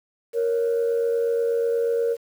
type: tone pair together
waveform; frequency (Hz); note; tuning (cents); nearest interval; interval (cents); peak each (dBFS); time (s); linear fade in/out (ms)
sine; 466.7 / 555; A#4 / C#5; +2 / +2; minor third; 300; -19 / -27; 0.33-2.17; 50
effects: tanh soft clip ceiling -15 dBFS + 8-bit